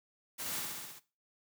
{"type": "noise with echo", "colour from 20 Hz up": "white", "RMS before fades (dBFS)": -40, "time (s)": [0.38, 0.61], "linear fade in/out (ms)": 20, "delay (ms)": 65, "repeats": 6, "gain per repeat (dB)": -2, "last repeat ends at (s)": 1, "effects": ["noise-tail reverb RT60 0.3 s tail -17 dB re dry", "high-pass 80 Hz 12 dB/octave"]}